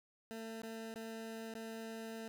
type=tone with dropouts; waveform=20% pulse; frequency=224.3 Hz; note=A3; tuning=34 cents sharp; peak=-39 dBFS; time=0.31-2.28 s; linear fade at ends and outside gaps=0 ms; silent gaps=0.618-0.633 / 0.94-0.958 / 1.539-1.551 s; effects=none